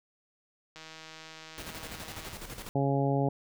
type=click train; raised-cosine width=0.2 ms; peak=-29 dBFS; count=250; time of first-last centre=0.76-2.326 s; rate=159 Hz
type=noise with tremolo; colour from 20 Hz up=pink; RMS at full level=-41 dBFS; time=1.58-2.69 s; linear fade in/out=0 ms; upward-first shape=square; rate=12 Hz; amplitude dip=55%
type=harmonic tone; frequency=138.59 Hz; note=C#3; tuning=in tune; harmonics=1 / 2 / 3 / 4 / 5 / 6; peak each=-28 / -31 / -33 / -34 / -35 / -36 dBFS; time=2.75-3.29 s; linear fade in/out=5 ms
effects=none